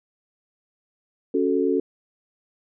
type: chord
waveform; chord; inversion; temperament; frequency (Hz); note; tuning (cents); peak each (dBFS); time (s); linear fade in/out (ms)
sine; F# minor; second; equal; 277.2 / 370 / 440; C#4 / F#4 / A4; 0 / 0 / 0; -23; 1.34-1.8; 5
effects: none